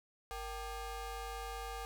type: ring-modulated tone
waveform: 25% pulse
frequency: 415.3 Hz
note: G#4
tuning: in tune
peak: -34 dBFS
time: 0.31-1.85 s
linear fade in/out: 0 ms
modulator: 365 Hz
effects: 11-bit

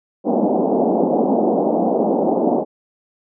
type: band-pass noise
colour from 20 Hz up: pink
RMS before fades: -17 dBFS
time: 0.24-2.65 s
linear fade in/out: 50 ms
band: 200 to 800 Hz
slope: 48 dB/octave
effects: none

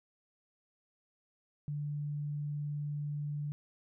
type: tone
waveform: sine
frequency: 146.83 Hz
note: D3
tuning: in tune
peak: -34 dBFS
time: 1.68-3.52 s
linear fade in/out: 0 ms
effects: none

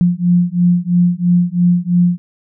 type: beating tone pair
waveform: sine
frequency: 174.61 / 177.61 Hz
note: F3 / F3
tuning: 0 / +29 cents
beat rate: 3 Hz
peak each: -13 dBFS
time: 0.01-2.18 s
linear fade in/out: 0 ms
effects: none

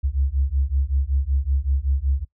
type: beating tone pair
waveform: sine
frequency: 65.9 / 71.2 Hz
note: C2 / C#2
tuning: +13 / +47 cents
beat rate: 5.3 Hz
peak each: -21 dBFS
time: 0.03-2.25 s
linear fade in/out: 20 ms
effects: noise-tail reverb RT60 0.1 s tail -21 dB re dry + tanh soft clip ceiling -11 dBFS

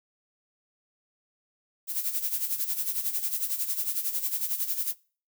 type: noise with tremolo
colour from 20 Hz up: violet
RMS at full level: -27 dBFS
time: 1.87-4.95 s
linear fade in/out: 50 ms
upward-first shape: sine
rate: 11 Hz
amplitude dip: 70%
effects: noise-tail reverb RT60 0.4 s tail -23 dB re dry

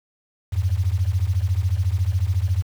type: beating tone pair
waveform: sine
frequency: 85.4 / 99.4 Hz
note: F2 / G2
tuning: -38 / +25 cents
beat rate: 14 Hz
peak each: -21 / -21 dBFS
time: 0.52-2.63 s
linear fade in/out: 20 ms
effects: 7-bit

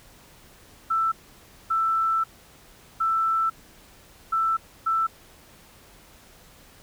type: tone bursts at uneven times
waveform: sine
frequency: 1327 Hz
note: E6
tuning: 11 cents sharp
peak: -20 dBFS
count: 5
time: 0.9-1.12 / 1.7-2.24 / 3-3.5 / 4.32-4.57 / 4.86-5.07 s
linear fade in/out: 10 ms
effects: pink hiss -52 dBFS RMS until 6.82 s

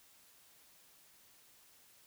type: silence
effects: white hiss -64 dBFS RMS until 2.06 s

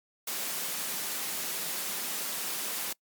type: high-pass noise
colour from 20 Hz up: white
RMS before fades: -34 dBFS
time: 0.27-2.93 s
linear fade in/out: 5 ms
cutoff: 150 Hz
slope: 96 dB/octave
effects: noise-tail reverb RT60 0.1 s tail -25 dB re dry + Opus 48 kbps

